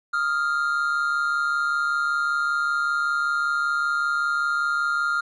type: tone pair together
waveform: triangle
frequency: 1251.7 / 1396.9 Hz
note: D#6 / F6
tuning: +10 / 0 cents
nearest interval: major second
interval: 190 cents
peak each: -26 / -20 dBFS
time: 0.13-5.21 s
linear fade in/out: 10 ms
effects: resampled to 24000 Hz